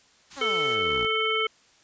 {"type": "band-stop noise", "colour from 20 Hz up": "white", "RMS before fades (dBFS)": -43, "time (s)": [0.3, 0.76], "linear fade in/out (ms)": 20, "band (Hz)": [390, 780], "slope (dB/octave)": 96}
{"type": "exponential sweep", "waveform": "10% pulse", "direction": "down", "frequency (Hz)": [291.5, 49.93], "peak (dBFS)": -27, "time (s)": [0.36, 1.07], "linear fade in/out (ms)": 20}
{"type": "harmonic tone", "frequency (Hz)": 440, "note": "A4", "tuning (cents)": 0, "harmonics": [1, 3, 5, 7], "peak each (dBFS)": [-28, -28, -28, -28], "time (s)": [0.41, 1.47], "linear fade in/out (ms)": 5}
{"effects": ["white hiss -59 dBFS RMS until 1.83 s", "resampled to 16000 Hz"]}